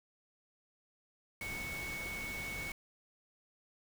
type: tone in noise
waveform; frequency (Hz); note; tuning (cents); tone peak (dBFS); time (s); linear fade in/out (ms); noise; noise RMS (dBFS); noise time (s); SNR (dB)
sine; 2217; C#7; 0; -40; 1.41-2.72; 2; pink; -45; 1.41-2.72; +2
effects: none